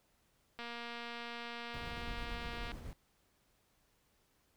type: click train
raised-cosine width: 0.3 ms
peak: -29 dBFS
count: 503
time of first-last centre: 0.59-2.717 s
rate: 236 Hz
type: noise with tremolo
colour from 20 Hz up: brown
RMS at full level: -44 dBFS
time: 1.74-2.93 s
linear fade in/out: 0 ms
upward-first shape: square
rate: 9 Hz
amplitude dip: 25%
effects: pink hiss -74 dBFS RMS until 4.56 s